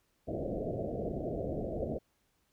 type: low-pass noise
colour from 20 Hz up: white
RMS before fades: -36 dBFS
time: 0.27-1.99 s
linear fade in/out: 20 ms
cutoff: 680 Hz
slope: 96 dB/octave
effects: pink hiss -75 dBFS RMS until 2.52 s